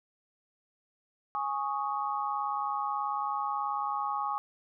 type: chord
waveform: sine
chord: Ab suspended fourth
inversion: none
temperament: just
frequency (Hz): 830.6 / 1107.5 / 1245.9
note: Ab5 / Db6 / Eb6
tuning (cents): 0 / -2 / +2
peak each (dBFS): -33 / -33 / -36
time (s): 1.35-4.38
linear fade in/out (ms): 0
effects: none